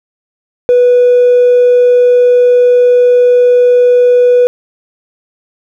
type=tone with hard clipping; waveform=sine; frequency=491.6 Hz; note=B4; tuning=8 cents flat; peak=-4 dBFS; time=0.69-4.47 s; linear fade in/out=0 ms; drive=1 dB; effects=none